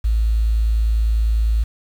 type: tone with quantisation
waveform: sine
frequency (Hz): 55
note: A1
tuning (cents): 0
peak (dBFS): -14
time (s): 0.04-1.64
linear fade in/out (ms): 10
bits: 7
effects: none